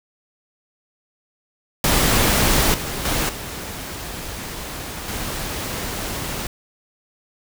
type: noise with level steps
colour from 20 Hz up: pink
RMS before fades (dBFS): -17 / -27 / -21 / -31 / -27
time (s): 1.84-6.47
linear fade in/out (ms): 2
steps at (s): 2.74 / 3.05 / 3.29 / 5.08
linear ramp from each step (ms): 2
effects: none